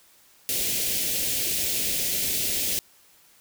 white band-stop noise, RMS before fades -26 dBFS, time 0.49-2.79 s, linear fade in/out 0 ms, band 580 to 2200 Hz, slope 24 dB/octave, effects white hiss -57 dBFS RMS until 3.4 s

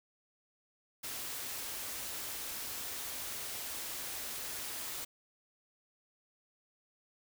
white band-stop noise, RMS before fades -41 dBFS, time 1.03-5.05 s, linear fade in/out 10 ms, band 150 to 210 Hz, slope 96 dB/octave, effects none

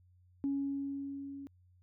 sine tone with level ramp, 277.9 Hz, C#4, 4 cents sharp, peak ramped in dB -29 to -43 dBFS, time 0.44-1.47 s, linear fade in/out 0 ms, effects tanh soft clip ceiling -25 dBFS + added 90 Hz sine -62 dBFS peak until 1.82 s

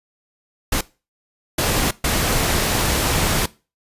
pink noise bursts at uneven times, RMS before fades -19 dBFS, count 3, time 0.72-0.81 / 1.58-1.91 / 2.04-3.46 s, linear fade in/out 5 ms, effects noise-tail reverb RT60 0.3 s tail -20 dB re dry + resampled to 32000 Hz

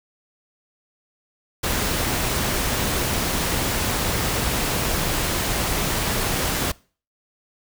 pink noise, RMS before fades -23 dBFS, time 1.63-6.72 s, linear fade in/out 10 ms, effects noise-tail reverb RT60 0.4 s tail -23 dB re dry

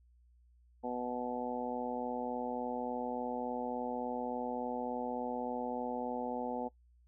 harmonic tone, 123.47 Hz, B2, in tune, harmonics 2 / 3 / 4 / 5 / 6 / 7, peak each -40 / -47 / -40 / -45 / -42 / -42 dBFS, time 0.83-6.69 s, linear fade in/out 20 ms, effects noise-tail reverb RT60 0.1 s tail -20 dB re dry + added 60 Hz sine -62 dBFS peak until 7.07 s

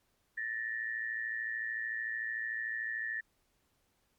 sine tone pair together, 1760 / 1873.5 Hz, A6 / A#6, 0 / +8 cents, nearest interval minor second, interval 108 cents, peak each -36 / -38 dBFS, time 0.37-3.21 s, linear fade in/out 10 ms, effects pink hiss -75 dBFS RMS until 4.18 s + MP3 96 kbps

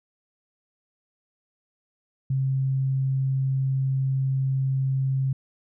sine tone, 133.7 Hz, C3, 38 cents sharp, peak -21 dBFS, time 2.3-5.33 s, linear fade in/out 5 ms, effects none

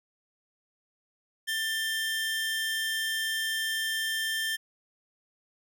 45% pulse tone pair together, 1777 / 3166 Hz, A6 / G7, +17 / +17 cents, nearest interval minor seventh, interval 1000 cents, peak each -30 / -32 dBFS, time 1.47-4.57 s, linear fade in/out 20 ms, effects none

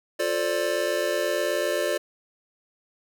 square chord, D minor seventh, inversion first, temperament just, 352.4 / 440.5 / 528.6 / 587.3 Hz, F4 / A4 / C5 / D5, +16 / +2 / +18 / 0 cents, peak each -31 / -32 / -31 / -27 dBFS, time 0.19-1.98 s, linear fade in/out 10 ms, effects none

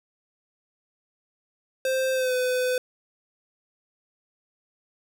square tone with pitch glide, 523.3 to 504.3 Hz, C5 to B4, 0 to +36 cents, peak -23 dBFS, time 1.85-2.78 s, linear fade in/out 2 ms, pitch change -64 cents, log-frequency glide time 2.13-2.34 s, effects none

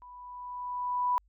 sine tone with level ramp, 987.8 Hz, B5, in tune, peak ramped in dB -47 to -23 dBFS, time 0.02-1.18 s, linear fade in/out 0 ms, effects added 50 Hz sine -62 dBFS peak until 1.28 s

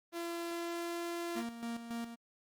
sawtooth tone with pitch glide, 340 to 342.2 Hz, F4 to F4, -46 to -35 cents, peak -33 dBFS, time 0.12-1.44 s, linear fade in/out 50 ms, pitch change +11 cents, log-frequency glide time 0.44-1.02 s
45% pulse tone with tremolo, 233.1 Hz, A#3, in tune, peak -37 dBFS, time 1.35-2.16 s, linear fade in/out 20 ms, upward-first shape square, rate 3.6 Hz, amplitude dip 60%
effects Opus 24 kbps

